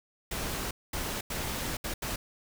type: noise bursts at uneven times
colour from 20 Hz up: pink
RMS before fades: -34 dBFS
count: 5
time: 0.31-0.71 / 0.93-1.21 / 1.3-1.77 / 1.84-1.94 / 2.02-2.16 s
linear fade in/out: 5 ms
effects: none